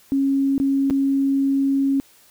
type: tone with dropouts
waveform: sine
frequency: 273.9 Hz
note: C#4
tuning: 21 cents flat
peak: -16 dBFS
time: 0.12-2 s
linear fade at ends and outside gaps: 0 ms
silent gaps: 0.58-0.6 / 0.9-0.907 s
effects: white hiss -53 dBFS RMS until 2.3 s